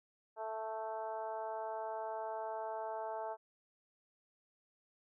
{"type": "harmonic tone with a mistuned harmonic", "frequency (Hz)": 220, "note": "A3", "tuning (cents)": 0, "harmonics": [2, 3, 4, 5, 6, 7], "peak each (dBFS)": [-47, -42, -42, -53, -54, -58], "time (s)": [0.36, 3.37], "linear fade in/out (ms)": 50, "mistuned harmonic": 7, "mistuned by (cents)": 16, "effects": []}